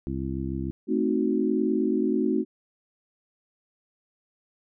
harmonic tone, 66.7 Hz, C2, 34 cents sharp, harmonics 1 / 2 / 3 / 4 / 5, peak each -34 / -34 / -34 / -34 / -34 dBFS, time 0.07-0.71 s, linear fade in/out 0 ms
sine chord, A diminished seventh, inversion none, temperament equal, 220 / 261.6 / 311.1 / 370 Hz, A3 / C4 / Eb4 / Gb4, 0 / 0 / 0 / 0 cents, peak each -27 dBFS, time 0.87-2.45 s, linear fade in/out 50 ms
effects none

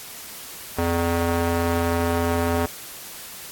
square tone with band-pass filter, 84.7 Hz, E2, 48 cents sharp, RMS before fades -22 dBFS, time 0.78-2.66 s, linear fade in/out 5 ms, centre 650 Hz, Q 0.62, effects white hiss -38 dBFS RMS until 3.51 s + AAC 64 kbps

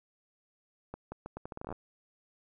accelerating click train, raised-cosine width 1 ms, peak -26 dBFS, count 14, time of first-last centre 0.94-1.726 s, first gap 180 ms, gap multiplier 0.78, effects none

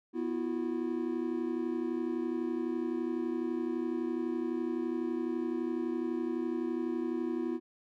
triangle chord, B suspended fourth, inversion none, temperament equal with one note detuned, 246.9 / 329.6 / 361.5 Hz, B3 / E4 / F#4, 0 / 0 / -40 cents, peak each -34 / -32 / -35 dBFS, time 0.13-7.6 s, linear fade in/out 50 ms, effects none

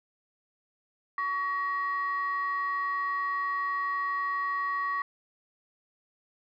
sine tone pair together, 1128 / 1895.5 Hz, C#6 / A#6, +30 / +28 cents, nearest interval major sixth, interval 898 cents, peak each -28 / -32 dBFS, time 1.18-5.02 s, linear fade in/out 2 ms, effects tanh soft clip ceiling -21 dBFS

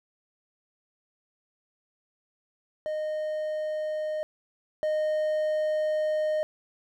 triangle tone pair in turn, 616 / 616 Hz, D#5 / D#5, -17 / -17 cents, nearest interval unison, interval 0 cents, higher neither, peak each -26 / -22 dBFS, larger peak second, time 2.86-4.23 / 4.83-6.43 s, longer second, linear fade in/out 0 ms, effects none

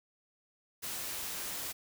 white noise, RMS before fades -39 dBFS, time 0.82-1.73 s, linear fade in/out 20 ms, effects none

